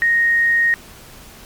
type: tone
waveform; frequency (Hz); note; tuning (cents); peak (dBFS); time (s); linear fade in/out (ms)
sine; 1864.7; A#6; 0; -12; 0.02-0.74; 0
effects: pink hiss -41 dBFS RMS until 1.45 s + MP3 96 kbps